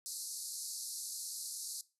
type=band-pass noise; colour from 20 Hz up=white; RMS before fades=-43 dBFS; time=0.06-1.81 s; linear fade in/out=0 ms; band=4100 to 12000 Hz; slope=96 dB/octave; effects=noise-tail reverb RT60 0.3 s tail -19 dB re dry